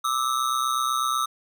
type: ring-modulated tone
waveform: square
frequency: 1244.5 Hz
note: D#6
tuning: in tune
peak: -20 dBFS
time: 0.04-1.26 s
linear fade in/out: 10 ms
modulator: 64 Hz
effects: none